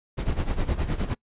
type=noise with tremolo; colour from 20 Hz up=brown; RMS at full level=-23 dBFS; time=0.17-1.15 s; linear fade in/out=20 ms; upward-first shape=sine; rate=9.7 Hz; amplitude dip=75%; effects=noise-tail reverb RT60 0.1 s tail -26 dB re dry + resampled to 8000 Hz